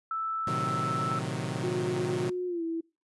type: tone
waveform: sine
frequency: 1318.5 Hz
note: E6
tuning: in tune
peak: -29 dBFS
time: 0.11-1.19 s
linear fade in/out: 2 ms
type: chord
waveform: sawtooth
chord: A diminished seventh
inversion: none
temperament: equal with one note detuned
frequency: 112.44 / 130.81 / 155.56 / 185 Hz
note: A2 / C3 / Eb3 / Gb3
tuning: +38 / 0 / 0 / 0 cents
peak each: -34 / -31 / -32 / -33 dBFS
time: 0.47-2.3 s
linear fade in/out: 5 ms
type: tone with pitch glide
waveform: sine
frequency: 361.4 to 329.5 Hz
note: F#4 to E4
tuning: -41 to -1 cents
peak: -29 dBFS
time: 1.63-2.81 s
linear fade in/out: 10 ms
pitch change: -160 cents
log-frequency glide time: 2.47-2.63 s
effects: noise-tail reverb RT60 0.3 s tail -25 dB re dry + resampled to 24000 Hz